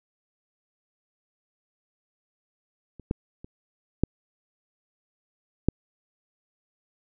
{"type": "clicks", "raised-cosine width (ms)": 3, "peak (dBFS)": [-30, -12, -28, -7, -6], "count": 5, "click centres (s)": [2.997, 3.111, 3.445, 4.036, 5.686], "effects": []}